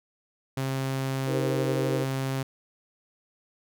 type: tone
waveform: sawtooth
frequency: 133.8 Hz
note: C3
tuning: 39 cents sharp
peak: -23 dBFS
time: 0.57-2.43 s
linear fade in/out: 5 ms
type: chord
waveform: sine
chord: C minor seventh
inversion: first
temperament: just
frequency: 314 / 392.4 / 470.9 / 523.3 Hz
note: Eb4 / G4 / Bb4 / C5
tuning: +16 / +2 / +18 / 0 cents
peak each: -32 dBFS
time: 1.26-2.06 s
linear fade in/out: 50 ms
effects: none